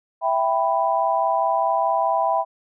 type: chord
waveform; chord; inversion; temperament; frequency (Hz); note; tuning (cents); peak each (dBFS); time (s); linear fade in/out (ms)
sine; E minor; none; equal with one note detuned; 659.3 / 784 / 990.6; E5 / G5 / B5; 0 / 0 / +5; -22; 0.21-2.45; 50
effects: none